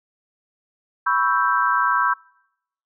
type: chord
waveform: sine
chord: C# half-diminished seventh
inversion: third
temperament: equal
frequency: 987.8 / 1108.7 / 1318.5 / 1568 Hz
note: B5 / C#6 / E6 / G6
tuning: 0 / 0 / 0 / 0 cents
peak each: -22 dBFS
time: 1.06-2.14 s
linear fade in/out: 10 ms
effects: noise-tail reverb RT60 0.8 s tail -26 dB re dry